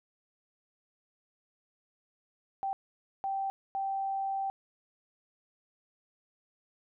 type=tone bursts at uneven times; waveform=sine; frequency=780 Hz; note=G5; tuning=9 cents flat; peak=-30 dBFS; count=3; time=2.63-2.73 / 3.24-3.5 / 3.75-4.5 s; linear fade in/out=0 ms; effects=none